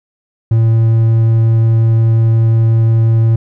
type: tone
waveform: triangle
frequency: 113.2 Hz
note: A2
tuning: 50 cents sharp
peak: -5 dBFS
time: 0.51-3.36 s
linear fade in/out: 5 ms
effects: none